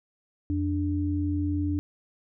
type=tone pair together; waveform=sine; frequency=87.32 / 293.7 Hz; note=F2 / D4; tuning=0 / 0 cents; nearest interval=octave + major sixth; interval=2100 cents; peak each=-27 dBFS; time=0.5-1.79 s; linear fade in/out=0 ms; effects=none